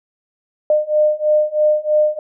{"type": "beating tone pair", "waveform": "sine", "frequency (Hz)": [605, 608.1], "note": ["D#5", "D#5"], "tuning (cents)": [-49, -40], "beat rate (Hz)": 3.1, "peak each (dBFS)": [-16, -15], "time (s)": [0.7, 2.19], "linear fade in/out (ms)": 2, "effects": []}